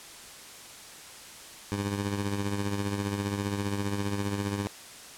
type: tone with tremolo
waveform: 15% pulse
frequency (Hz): 100.7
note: G2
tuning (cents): +47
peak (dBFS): -20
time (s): 1.72-4.67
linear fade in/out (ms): 0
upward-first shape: triangle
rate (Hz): 15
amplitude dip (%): 55
effects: white hiss -46 dBFS RMS until 5.17 s + low-pass 10000 Hz 12 dB/octave